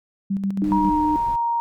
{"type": "tone with tremolo", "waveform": "sine", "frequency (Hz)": 196, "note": "G3", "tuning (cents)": 0, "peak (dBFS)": -19, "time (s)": [0.3, 0.9], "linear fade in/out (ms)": 10, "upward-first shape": "square", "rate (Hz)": 7.3, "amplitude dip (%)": 50}
{"type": "tone", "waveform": "sine", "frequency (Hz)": 303.6, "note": "D#4", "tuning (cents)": -42, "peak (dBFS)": -20, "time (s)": [0.62, 1.16], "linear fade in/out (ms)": 0}
{"type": "noise", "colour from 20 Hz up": "brown", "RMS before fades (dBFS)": -35, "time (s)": [0.64, 1.36], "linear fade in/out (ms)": 5}
{"type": "tone with pitch glide", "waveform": "sine", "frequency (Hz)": [948, 935.5], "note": ["A#5", "A#5"], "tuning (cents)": [29, 6], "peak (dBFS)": -19, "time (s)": [0.72, 1.6], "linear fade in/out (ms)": 0, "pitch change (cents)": -23, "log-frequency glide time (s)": [0.87, 0.98]}
{"effects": []}